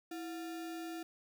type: tone with sample-and-hold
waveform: sine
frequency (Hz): 329.6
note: E4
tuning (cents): 0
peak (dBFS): -40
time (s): 0.11-1.03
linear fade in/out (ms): 5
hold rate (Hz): 1050
effects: none